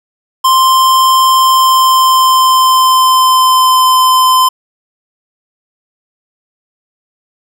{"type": "tone with pitch glide", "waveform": "square", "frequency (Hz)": [1046.5, 1029.1], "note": ["C6", "C6"], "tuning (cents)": [0, -29], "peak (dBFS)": -6, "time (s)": [0.44, 4.49], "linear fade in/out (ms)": 10, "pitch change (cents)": -29, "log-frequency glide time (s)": [1.34, 3.86], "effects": []}